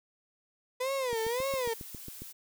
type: tone with vibrato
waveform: 35% pulse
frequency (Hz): 493.9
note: B4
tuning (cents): 0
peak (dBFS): -28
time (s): 0.8-1.74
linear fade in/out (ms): 10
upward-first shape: sine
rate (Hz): 1.8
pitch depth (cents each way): 180
type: click train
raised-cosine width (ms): 3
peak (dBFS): -30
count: 9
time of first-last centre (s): 1.13-2.22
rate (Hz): 7.34
type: noise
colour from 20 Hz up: blue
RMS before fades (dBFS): -46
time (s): 1.15-2.33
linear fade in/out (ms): 20
effects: none